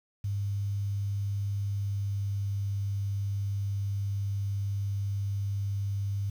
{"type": "tone with pitch glide", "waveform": "sine", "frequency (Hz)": [100.3, 99.66], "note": ["G2", "G2"], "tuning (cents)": [40, 29], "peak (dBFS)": -28, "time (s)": [0.24, 6.3], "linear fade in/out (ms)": 5, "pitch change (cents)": -11, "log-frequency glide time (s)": [1.62, 2.57], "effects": ["9-bit"]}